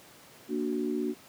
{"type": "chord", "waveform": "sine", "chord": "Bb augmented", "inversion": "none", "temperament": "equal with one note detuned", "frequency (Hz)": [233.9, 293.7, 370], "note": ["Bb3", "D4", "F#4"], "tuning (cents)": [6, 0, 0], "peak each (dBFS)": -32, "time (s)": [0.48, 1.15], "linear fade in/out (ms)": 50, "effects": ["pink hiss -53 dBFS RMS until 1.28 s", "high-pass 150 Hz 12 dB/octave"]}